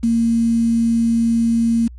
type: tone with quantisation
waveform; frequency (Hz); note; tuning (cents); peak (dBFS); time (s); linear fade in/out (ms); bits
sine; 230.6; A#3; -19; -13; 0.03-1.88; 10; 6
effects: added 60 Hz sine -34 dBFS peak until 1.98 s + resampled to 22050 Hz